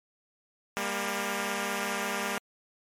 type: tone pair together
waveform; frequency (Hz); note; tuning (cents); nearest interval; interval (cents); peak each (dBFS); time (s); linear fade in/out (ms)
5% pulse; 200 / 234.9; G3 / A#3; +35 / +13; minor third; 278; -20 / -22; 0.77-2.38; 0
effects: MP3 64 kbps

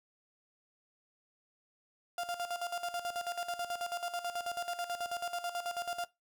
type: tone with tremolo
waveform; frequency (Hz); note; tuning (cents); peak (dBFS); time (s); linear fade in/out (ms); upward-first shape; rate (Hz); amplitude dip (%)
35% pulse; 698.5; F5; 0; -32; 2.18-6.05; 2; square; 9.2; 70
effects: noise-tail reverb RT60 0.2 s tail -19 dB re dry

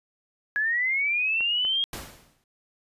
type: linear sweep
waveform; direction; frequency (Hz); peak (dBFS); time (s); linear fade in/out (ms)
sine; up; 1664 to 3268; -22; 0.56-1.84; 0
type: clicks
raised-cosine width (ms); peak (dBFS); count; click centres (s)
0.5; -25; 2; 1.407 / 1.65
type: noise with exponential decay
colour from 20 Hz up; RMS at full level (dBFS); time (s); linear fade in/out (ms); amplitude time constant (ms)
pink; -33; 1.93-2.44; 2; 110
effects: resampled to 32000 Hz

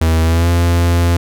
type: tone with pitch glide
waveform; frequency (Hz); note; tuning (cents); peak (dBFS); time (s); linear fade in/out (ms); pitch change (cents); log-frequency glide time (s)
45% pulse; 81.1 to 85.82; E2 to F2; -28 to -30; -10; 0.01-1.17; 5; +98; 0.23-0.48
effects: none

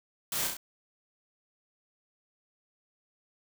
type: noise with echo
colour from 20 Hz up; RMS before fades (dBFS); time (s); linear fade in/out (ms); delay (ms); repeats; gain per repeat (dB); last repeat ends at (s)
white; -33; 0.32-0.47; 2; 33; 3; -3; 0.569
effects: none

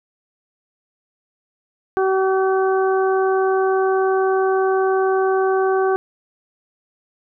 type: harmonic tone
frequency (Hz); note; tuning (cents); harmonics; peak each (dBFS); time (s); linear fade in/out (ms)
381.2; G4; -48; 1 / 2 / 3 / 4; -16 / -22 / -26 / -28; 1.97-5.96; 0
effects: none

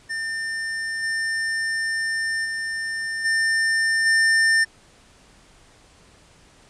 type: tone with level steps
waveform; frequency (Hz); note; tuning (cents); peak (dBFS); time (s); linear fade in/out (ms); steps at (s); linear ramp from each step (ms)
square; 1800; A6; +39; -26 / -23 / -26 / -19 / -16; 0.09-4.65; 20; 1.02 / 2.44 / 3.24 / 4.05; 20
effects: pink hiss -53 dBFS RMS until 6.69 s + resampled to 22050 Hz

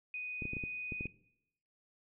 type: tone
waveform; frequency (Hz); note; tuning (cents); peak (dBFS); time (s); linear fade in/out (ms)
sine; 2489; D#7; 0; -38; 0.14-1.07; 2
type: clicks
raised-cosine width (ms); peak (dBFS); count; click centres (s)
3; -28; 8; 0.422 / 0.454 / 0.534 / 0.568 / 0.638 / 0.922 / 1.009 / 1.056
effects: noise-tail reverb RT60 0.8 s tail -19 dB re dry

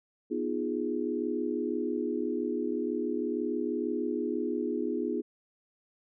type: chord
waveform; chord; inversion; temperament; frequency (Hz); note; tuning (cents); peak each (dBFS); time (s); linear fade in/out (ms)
sine; F half-diminished seventh; second; equal with one note detuned; 246.9 / 308.8 / 349.2 / 415.3; Cb4 / Eb4 / F4 / Ab4; 0 / -13 / 0 / 0; -34; 0.3-5.22; 20
effects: none

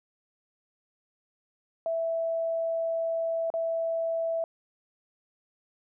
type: tone with dropouts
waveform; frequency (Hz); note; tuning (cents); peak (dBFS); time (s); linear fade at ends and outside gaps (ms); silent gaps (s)
sine; 659.3; E5; 0; -26; 1.86-4.44; 1; 3.502-3.539
effects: none

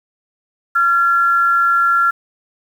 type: tone pair together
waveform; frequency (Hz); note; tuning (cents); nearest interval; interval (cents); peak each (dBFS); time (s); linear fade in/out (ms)
sine; 1374 / 1688.8; F6 / G#6; -29 / +29; major third; 358; -11 / -22; 0.75-2.11; 10
effects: 7-bit

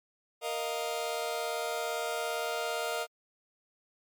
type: chord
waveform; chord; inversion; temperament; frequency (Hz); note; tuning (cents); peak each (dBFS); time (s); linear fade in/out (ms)
sawtooth; Bb suspended fourth; none; just; 466.2 / 621.6 / 699.2; Bb4 / Eb5 / F5; 0 / -2 / +2; -32; 0.41-3.07; 50
effects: MP3 96 kbps

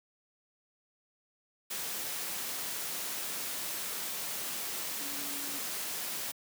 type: tone in noise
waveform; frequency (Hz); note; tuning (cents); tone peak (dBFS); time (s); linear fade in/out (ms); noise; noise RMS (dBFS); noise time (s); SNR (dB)
sine; 283.6; C#4; +40; -47; 5-5.59; 10; white; -37; 1.7-6.32; -13
effects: high-pass 150 Hz 12 dB/octave

